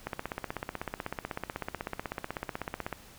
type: click train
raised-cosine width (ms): 0.5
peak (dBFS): -18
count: 47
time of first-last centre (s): 0.07-2.927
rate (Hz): 16.1
effects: pink hiss -53 dBFS RMS until 3.18 s